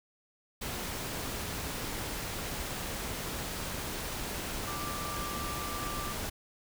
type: tone in noise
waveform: sine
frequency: 1178 Hz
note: D6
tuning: 5 cents sharp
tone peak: -39 dBFS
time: 4.67-6.13 s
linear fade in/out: 10 ms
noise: pink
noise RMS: -37 dBFS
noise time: 0.61-6.3 s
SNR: -5 dB
effects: none